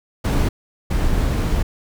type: noise bursts at uneven times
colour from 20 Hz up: brown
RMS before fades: -18 dBFS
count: 2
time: 0.24-0.49 / 0.9-1.63 s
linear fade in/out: 10 ms
effects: none